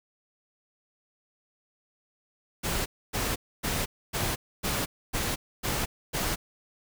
pink noise bursts, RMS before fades -29 dBFS, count 8, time 2.63-6.36 s, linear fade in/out 20 ms, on 230 ms, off 270 ms, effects none

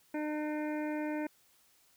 harmonic tone, 302.5 Hz, D#4, 49 cents flat, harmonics 1 / 2 / 3 / 5 / 6 / 7 / 8, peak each -34 / -40 / -44 / -48 / -50 / -51 / -52 dBFS, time 0.14-1.27 s, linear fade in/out 5 ms, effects white hiss -67 dBFS RMS until 1.96 s

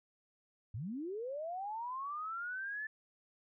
sine linear sweep, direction up, 90.7 to 1760 Hz, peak -38 dBFS, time 0.74-2.87 s, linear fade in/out 5 ms, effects none

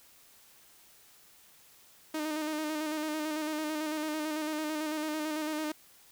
sawtooth tone with vibrato, 307.7 Hz, D#4, 19 cents flat, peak -28 dBFS, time 2.14-5.72 s, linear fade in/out 5 ms, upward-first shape square, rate 9 Hz, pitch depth 31 cents each way, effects white hiss -59 dBFS RMS until 6.11 s

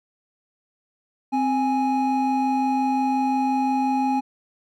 triangle tone pair together, 261.6 / 830.5 Hz, C4 / G#5, 0 / 0 cents, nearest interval octave + minor sixth, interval 2000 cents, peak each -20 dBFS, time 1.32-4.21 s, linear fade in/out 20 ms, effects none

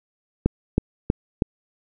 click train, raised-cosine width 3 ms, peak -4 dBFS, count 4, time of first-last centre 0.46-1.422 s, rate 3.12 Hz, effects none

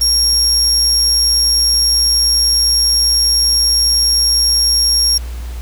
35% pulse tone with amplitude modulation, 5570 Hz, F8, 5 cents flat, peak -6 dBFS, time 0.01-5.18 s, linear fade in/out 5 ms, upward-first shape sine, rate 120 Hz, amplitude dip 35%, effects added 60 Hz sine -22 dBFS peak until 5.61 s + pink hiss -38 dBFS RMS until 5.61 s

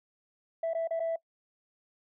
sine tone with dropouts, 659.3 Hz, E5, in tune, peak -26 dBFS, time 0.63-1.16 s, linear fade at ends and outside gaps 5 ms, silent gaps 0.735-0.748 / 0.875-0.907 / 0.996-1.001 s, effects noise-tail reverb RT60 0.1 s tail -23 dB re dry + tanh soft clip ceiling -26 dBFS

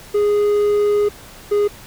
triangle tone pair in turn, 413.7 / 412.1 Hz, G#4 / G#4, -7 / -13 cents, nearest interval unison, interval 6 cents, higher first, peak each -11 dBFS, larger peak neither, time 0.14-1.09 / 1.51-1.68 s, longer first, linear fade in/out 10 ms, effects pink hiss -40 dBFS RMS until 1.86 s

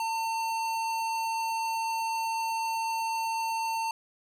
sine tone with hard clipping, 902 Hz, A5, 43 cents sharp, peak -30 dBFS, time 0-3.91 s, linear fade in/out 2 ms, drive 18 dB, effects none

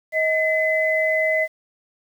sine tone pair together, 632 / 2026 Hz, D#5 / B6, +27 / +44 cents, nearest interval octave + minor sixth, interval 2017 cents, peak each -20 dBFS, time 0.12-1.48 s, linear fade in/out 50 ms, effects 8-bit

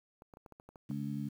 clicks, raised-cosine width 1 ms, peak -38 dBFS, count 9, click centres 0.221 / 0.338 / 0.371 / 0.462 / 0.523 / 0.599 / 0.69 / 0.758 / 0.911 s
harmonic tone, 71.1 Hz, C#2, 45 cents sharp, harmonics 2 / 3 / 4, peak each -39 / -38 / -42 dBFS, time 0.89-1.29 s, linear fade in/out 10 ms
effects 10-bit

